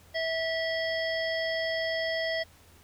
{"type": "harmonic tone", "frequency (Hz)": 652, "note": "E5", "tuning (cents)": -19, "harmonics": [1, 3, 5, 7, 8], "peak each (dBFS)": [-30, -32, -38, -43, -40], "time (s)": [0.14, 2.44], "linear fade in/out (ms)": 20, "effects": ["added 85 Hz sine -58 dBFS peak until 2.83 s", "pink hiss -58 dBFS RMS until 2.83 s"]}